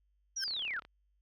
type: linear sweep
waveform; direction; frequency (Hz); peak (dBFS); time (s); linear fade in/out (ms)
sine; down; 5920 to 1245; -34; 0.36-0.8; 10
type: tone with exponential growth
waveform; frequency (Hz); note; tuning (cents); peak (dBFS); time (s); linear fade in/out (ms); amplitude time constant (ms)
40% pulse; 1568; G6; 0; -32; 0.36-0.44; 2; 16
type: click train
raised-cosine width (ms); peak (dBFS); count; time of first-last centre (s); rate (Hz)
0.3; -35; 14; 0.48-0.85; 35.1
effects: added 50 Hz sine -70 dBFS peak until 1.21 s